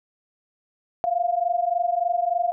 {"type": "tone pair together", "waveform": "sine", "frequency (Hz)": [687, 710.4], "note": ["F5", "F5"], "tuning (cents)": [-29, 29], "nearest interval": "minor second", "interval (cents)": 58, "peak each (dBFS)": -23, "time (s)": [1.04, 2.52], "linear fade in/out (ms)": 0, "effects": []}